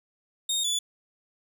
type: tone pair in turn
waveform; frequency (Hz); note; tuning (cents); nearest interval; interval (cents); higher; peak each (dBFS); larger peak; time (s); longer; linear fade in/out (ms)
25% pulse; 3700 / 3454; A#7 / A7; -14 / -33; minor second; 119; first; -21; neither; 0.49-0.64 / 0.64-0.79; neither; 5
effects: none